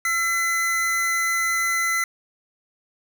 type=tone pair together; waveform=square; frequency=1351.5 / 2025 Hz; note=E6 / B6; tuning=+43 / +43 cents; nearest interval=perfect fifth; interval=700 cents; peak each=-27 / -22 dBFS; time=0.05-2.04 s; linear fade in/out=2 ms; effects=none